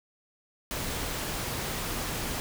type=noise; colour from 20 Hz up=pink; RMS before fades=-33 dBFS; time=0.71-2.4 s; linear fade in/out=0 ms; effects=none